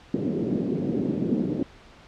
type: band-pass noise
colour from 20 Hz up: pink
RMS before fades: -26 dBFS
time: 0.14-1.63 s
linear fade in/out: 2 ms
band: 170 to 390 Hz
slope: 24 dB/octave
effects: pink hiss -50 dBFS RMS until 2.07 s + low-pass 4000 Hz 12 dB/octave